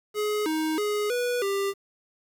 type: tone with pitch steps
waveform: square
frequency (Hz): 420.9 / 314.1 / 417.2 / 488.7 / 396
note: G#4 / D#4 / G#4 / B4 / G4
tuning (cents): +23 / +16 / +8 / -18 / +18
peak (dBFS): -25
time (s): 0.14-1.74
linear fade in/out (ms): 50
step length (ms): 320
effects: 9-bit